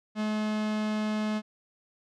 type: tone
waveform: 45% pulse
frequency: 213.9 Hz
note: A3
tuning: 49 cents flat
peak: -27 dBFS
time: 0.15-1.42 s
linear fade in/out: 50 ms
effects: low-pass 5000 Hz 12 dB/octave